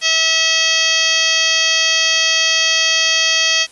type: harmonic tone with a mistuned harmonic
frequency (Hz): 647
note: E5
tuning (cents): -32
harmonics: 1 / 2 / 3 / 4 / 5 / 6 / 7 / 8 / 9 / 10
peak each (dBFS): -29 / -29 / -20 / -19 / -17 / -29 / -20 / -23 / -23 / -24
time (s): 0.01-3.67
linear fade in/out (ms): 50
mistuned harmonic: 6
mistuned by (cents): -82
effects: white hiss -44 dBFS RMS until 3.71 s + resampled to 24000 Hz